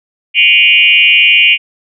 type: tone with frequency modulation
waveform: sine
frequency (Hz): 2616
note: E7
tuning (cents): -14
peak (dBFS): -4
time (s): 0.34-1.58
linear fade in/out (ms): 50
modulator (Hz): 167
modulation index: 2.2
effects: none